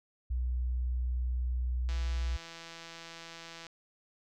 sine tone, 61.74 Hz, B1, in tune, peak -29 dBFS, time 0.3-2.37 s, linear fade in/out 10 ms
click train, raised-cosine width 0.2 ms, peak -29 dBFS, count 296, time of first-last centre 1.89-3.667 s, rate 166 Hz
effects none

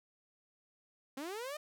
sawtooth linear sweep, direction up, 255.8 to 619 Hz, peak -36 dBFS, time 1.17-1.57 s, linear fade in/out 5 ms, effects none

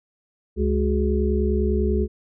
harmonic tone with a mistuned harmonic, 70.1 Hz, C#2, 20 cents sharp, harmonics 1 / 3 / 5 / 6, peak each -21 / -25 / -25 / -26 dBFS, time 0.56-2.08 s, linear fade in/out 50 ms, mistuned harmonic 5, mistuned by +96 cents, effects none

